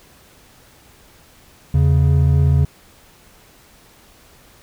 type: tone pair together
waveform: triangle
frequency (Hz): 82.41 / 138.6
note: E2 / C#3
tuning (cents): 0 / 0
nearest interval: major sixth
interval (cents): 900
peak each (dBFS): -12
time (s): 1.74-2.65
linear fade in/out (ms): 5
effects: pink hiss -49 dBFS RMS until 4.62 s